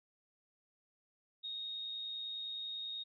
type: tone with amplitude modulation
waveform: sine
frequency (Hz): 3729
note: A#7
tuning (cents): 0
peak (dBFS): -38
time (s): 1.43-3.04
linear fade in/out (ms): 20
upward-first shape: sine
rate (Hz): 110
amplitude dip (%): 35
effects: none